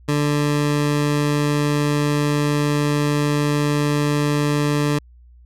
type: tone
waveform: 20% pulse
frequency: 146.83 Hz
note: D3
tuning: in tune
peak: -12 dBFS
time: 0.08-4.99 s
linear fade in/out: 10 ms
effects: added 60 Hz sine -44 dBFS peak until 5.45 s + low-pass 11000 Hz 12 dB/octave

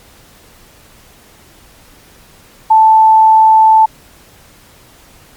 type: tone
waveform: sine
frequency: 879 Hz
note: A5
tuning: 2 cents flat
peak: -3 dBFS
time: 2.7-3.86 s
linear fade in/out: 10 ms
effects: pink hiss -43 dBFS RMS until 5.36 s + MP3 96 kbps

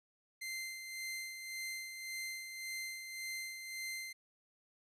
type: tone with tremolo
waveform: sawtooth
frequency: 2081 Hz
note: C7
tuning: 10 cents flat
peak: -36 dBFS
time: 0.41-4.13 s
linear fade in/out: 10 ms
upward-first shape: sine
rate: 1.8 Hz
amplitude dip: 50%
effects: resampled to 32000 Hz

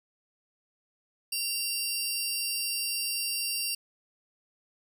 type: tone pair together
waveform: 20% pulse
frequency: 2764 / 4653 Hz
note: F7 / D8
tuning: -19 / -17 cents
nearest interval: major sixth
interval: 902 cents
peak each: -29 / -25 dBFS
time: 1.32-3.75 s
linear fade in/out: 5 ms
effects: none

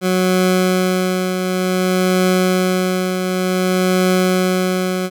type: tone with tremolo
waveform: 20% pulse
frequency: 184.2 Hz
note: F#3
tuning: 7 cents flat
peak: -7 dBFS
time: 0.01-5.1 s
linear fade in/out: 50 ms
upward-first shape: triangle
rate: 0.55 Hz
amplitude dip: 50%
effects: none

